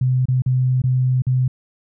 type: tone with dropouts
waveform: sine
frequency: 128 Hz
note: C3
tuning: 38 cents flat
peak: -14 dBFS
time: 0.01-1.48 s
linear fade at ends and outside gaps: 5 ms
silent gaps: 0.256-0.284 / 0.421-0.461 / 0.819-0.838 / 1.221-1.267 s
effects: none